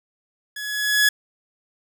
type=tone with level ramp; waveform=sawtooth; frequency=1690 Hz; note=G#6; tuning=30 cents sharp; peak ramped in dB=-27 to -9 dBFS; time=0.56-1.09 s; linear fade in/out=5 ms; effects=none